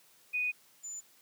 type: tone pair in turn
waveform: sine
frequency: 2481 / 7017 Hz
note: D#7 / A8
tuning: -6 / -6 cents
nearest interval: octave + tritone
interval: 1800 cents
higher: second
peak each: -29 / -39 dBFS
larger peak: first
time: 0.33-0.52 / 0.83-1.01 s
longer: first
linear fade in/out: 20 ms
effects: white hiss -63 dBFS RMS until 1.21 s + high-pass 100 Hz 12 dB/octave